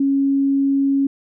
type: tone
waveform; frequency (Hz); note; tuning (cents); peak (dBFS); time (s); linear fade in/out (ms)
sine; 275.5; C#4; -11; -14; 0-1.07; 5
effects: none